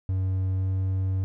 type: tone with pitch glide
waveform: triangle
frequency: 94.2 to 94.75 Hz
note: F#2 to F#2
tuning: +32 to +42 cents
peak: -21 dBFS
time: 0.09-1.24 s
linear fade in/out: 0 ms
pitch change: +10 cents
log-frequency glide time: 0.54-0.67 s
effects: none